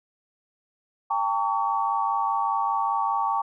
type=tone cluster; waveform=sine; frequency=797 / 902 / 1130 Hz; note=G5 / A5 / C#6; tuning=+28 / +43 / +33 cents; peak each=-27 / -26 / -26 dBFS; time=1.1-3.42 s; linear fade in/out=10 ms; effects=none